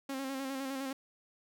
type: tone with vibrato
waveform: sawtooth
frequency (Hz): 268.9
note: C4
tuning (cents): +47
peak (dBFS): -32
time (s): 0.09-0.93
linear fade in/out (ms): 5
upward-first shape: square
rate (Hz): 9.8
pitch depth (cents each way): 34
effects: none